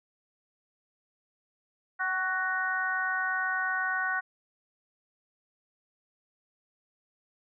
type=harmonic tone with a mistuned harmonic; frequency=371.8 Hz; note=F#4; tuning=8 cents sharp; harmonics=2 / 3 / 4 / 5; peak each=-36 / -35 / -29 / -34 dBFS; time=1.99-4.21 s; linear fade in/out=20 ms; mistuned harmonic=2; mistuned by=+27 cents; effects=none